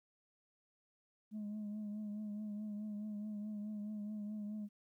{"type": "tone with vibrato", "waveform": "sine", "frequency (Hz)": 210, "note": "G#3", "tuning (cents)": 19, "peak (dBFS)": -38, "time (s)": [1.31, 4.69], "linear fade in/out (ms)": 50, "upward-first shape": "triangle", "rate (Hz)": 4.7, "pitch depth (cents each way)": 45, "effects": ["tanh soft clip ceiling -39 dBFS", "13-bit"]}